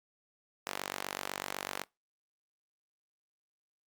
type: tone with high-pass filter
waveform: sawtooth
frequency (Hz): 48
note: G1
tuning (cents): -36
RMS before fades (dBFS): -40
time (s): 0.66-1.84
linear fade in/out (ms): 10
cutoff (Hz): 690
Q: 0.55
effects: noise-tail reverb RT60 0.2 s tail -20 dB re dry + Opus 48 kbps